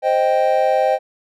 triangle chord, C minor, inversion none, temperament equal, 523.3 / 622.3 / 784 Hz, C5 / Eb5 / G5, 0 / 0 / 0 cents, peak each -16 dBFS, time 0.02-0.99 s, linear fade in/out 50 ms, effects none

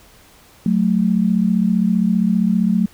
sine tone pair together, 184.78 / 220 Hz, F#3 / A3, -2 / 0 cents, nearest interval minor third, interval 302 cents, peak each -16 dBFS, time 0.66-2.86 s, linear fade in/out 2 ms, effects pink hiss -48 dBFS RMS until 2.93 s

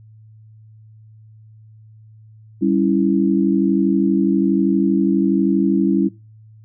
sine chord, C# diminished, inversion second, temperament equal, 196 / 277.2 / 329.6 Hz, G3 / C#4 / E4, 0 / 0 / 0 cents, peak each -18 dBFS, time 2.61-6.09 s, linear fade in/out 20 ms, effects noise-tail reverb RT60 0.3 s tail -21 dB re dry + added 109 Hz sine -42 dBFS peak until 6.64 s

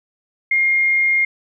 sine tone, 2128 Hz, C7, 29 cents sharp, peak -13 dBFS, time 0.51-1.25 s, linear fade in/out 5 ms, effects none

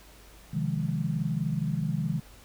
sine chord, F minor seventh, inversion second, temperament equal, 130.81 / 155.56 / 174.61 / 207.7 Hz, C3 / Eb3 / F3 / Ab3, 0 / 0 / 0 / 0 cents, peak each -33 / -29 / -33 / -34 dBFS, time 0.53-2.2 s, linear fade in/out 10 ms, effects added 50 Hz sine -54 dBFS peak until 2.44 s + pink hiss -54 dBFS RMS until 2.44 s

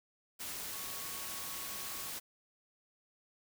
sine tone in noise, 1108.7 Hz, C#6, in tune, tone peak -53 dBFS, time 0.72-2.11 s, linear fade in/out 20 ms, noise white, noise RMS -42 dBFS, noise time 0.39-2.2 s, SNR -14 dB, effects none

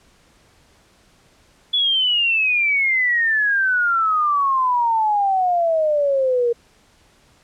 sine exponential sweep, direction down, 3439 to 466.2 Hz, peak -15 dBFS, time 1.73-6.53 s, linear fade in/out 10 ms, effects pink hiss -55 dBFS RMS until 7.43 s + low-pass 9000 Hz 12 dB/octave

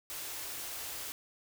white band-stop noise, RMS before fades -41 dBFS, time 0.1-1.12 s, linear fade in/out 0 ms, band 140 to 260 Hz, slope 96 dB/octave, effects none

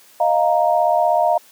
sine chord, Eb suspended second, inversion none, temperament equal, 622.3 / 698.5 / 932.3 Hz, Eb5 / F5 / Bb5, 0 / 0 / 0 cents, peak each -18 / -16 / -20 dBFS, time 0.2-1.38 s, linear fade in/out 5 ms, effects white hiss -49 dBFS RMS until 1.51 s + high-pass 200 Hz 12 dB/octave

